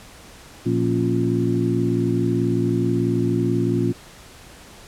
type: harmonic tone with a mistuned harmonic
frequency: 58.27 Hz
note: A#1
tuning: in tune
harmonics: 2 / 3 / 4 / 5 / 6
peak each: -23 / -25 / -26 / -24 / -23 dBFS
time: 0.65-3.93 s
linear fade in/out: 20 ms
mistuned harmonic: 5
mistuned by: -83 cents
effects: pink hiss -44 dBFS RMS until 4.87 s + low-pass 11000 Hz 12 dB/octave